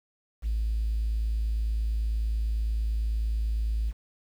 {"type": "tone", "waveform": "triangle", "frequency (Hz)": 54.5, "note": "A1", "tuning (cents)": -16, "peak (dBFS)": -21, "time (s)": [0.42, 3.93], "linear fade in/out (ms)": 50, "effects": ["tanh soft clip ceiling -22 dBFS", "9-bit"]}